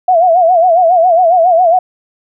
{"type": "tone with vibrato", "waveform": "sine", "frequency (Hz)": 696, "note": "F5", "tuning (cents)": -6, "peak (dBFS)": -5, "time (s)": [0.08, 1.79], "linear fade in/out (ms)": 5, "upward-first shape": "sine", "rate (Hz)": 7.3, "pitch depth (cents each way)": 120, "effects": []}